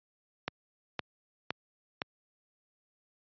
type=click train; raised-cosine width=0.3 ms; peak=-15 dBFS; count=4; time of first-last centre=0.48-2.018 s; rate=1.95 Hz; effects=high-pass 100 Hz 12 dB/octave + resampled to 11025 Hz